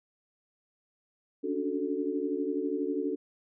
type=chord; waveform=sine; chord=D major seventh; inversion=third; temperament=equal with one note detuned; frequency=281.5 / 293.7 / 370 / 440 Hz; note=C#4 / D4 / F#4 / A4; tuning=+27 / 0 / 0 / 0 cents; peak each=-34 dBFS; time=1.43-3.16 s; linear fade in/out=20 ms; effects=none